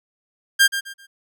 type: tone with echo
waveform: sawtooth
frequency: 1600 Hz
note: G6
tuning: 35 cents sharp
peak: -7 dBFS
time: 0.59-0.68 s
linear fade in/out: 20 ms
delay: 130 ms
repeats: 3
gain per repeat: -11 dB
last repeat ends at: 1.07 s
effects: none